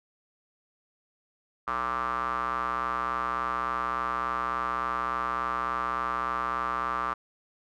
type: tone with band-pass filter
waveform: square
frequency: 61.74 Hz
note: B1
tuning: in tune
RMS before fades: -30 dBFS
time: 1.67-7.14 s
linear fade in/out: 10 ms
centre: 1200 Hz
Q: 7.3
effects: none